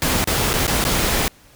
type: noise with dropouts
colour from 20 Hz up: pink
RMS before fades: -19 dBFS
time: 0.02-1.28 s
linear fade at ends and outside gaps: 1 ms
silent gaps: 0.242-0.273 / 0.532-0.538 / 0.668-0.678 / 0.841-0.85 s
effects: pink hiss -50 dBFS RMS until 1.55 s